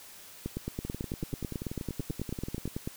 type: two click trains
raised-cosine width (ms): 3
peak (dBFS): -23 / -20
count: 20 / 23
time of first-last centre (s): 0.85-2.677 / 0.46-2.875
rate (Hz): 10.4 / 9.11
effects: white hiss -50 dBFS RMS until 2.96 s